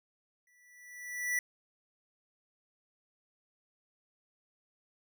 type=tone with exponential growth; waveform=square; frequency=1963 Hz; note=B6; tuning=11 cents flat; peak=-28 dBFS; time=0.47-1.39 s; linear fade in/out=2 ms; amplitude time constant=200 ms; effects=none